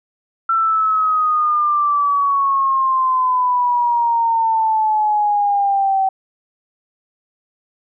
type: exponential sweep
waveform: sine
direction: down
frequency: 1346 to 765 Hz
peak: -13 dBFS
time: 0.49-6.09 s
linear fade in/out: 5 ms
effects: none